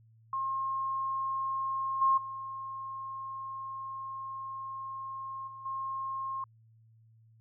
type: tone with level steps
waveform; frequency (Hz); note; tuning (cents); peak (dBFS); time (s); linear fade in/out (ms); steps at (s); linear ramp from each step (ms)
sine; 1070; C6; +38; -30 / -22 / -37 / -43 / -33; 0.33-6.44; 2; 2.01 / 2.17 / 5.47 / 5.65; 10
effects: added 112 Hz sine -58 dBFS peak until 7.4 s